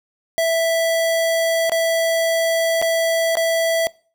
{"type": "tone with dropouts", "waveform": "square", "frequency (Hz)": 659.3, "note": "E5", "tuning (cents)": 0, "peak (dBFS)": -16, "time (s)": [0.38, 3.87], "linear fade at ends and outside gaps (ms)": 0, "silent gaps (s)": [[1.696, 1.719], [2.816, 2.824], [3.354, 3.37]], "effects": ["noise-tail reverb RT60 0.4 s tail -23 dB re dry"]}